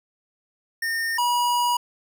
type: tone pair in turn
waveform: square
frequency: 1825 / 967.3 Hz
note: A#6 / B5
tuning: -37 / -36 cents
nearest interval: major seventh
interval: 1099 cents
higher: first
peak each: -24 / -20 dBFS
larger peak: second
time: 0.82-1.18 / 1.18-1.77 s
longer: second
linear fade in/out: 5 ms
effects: none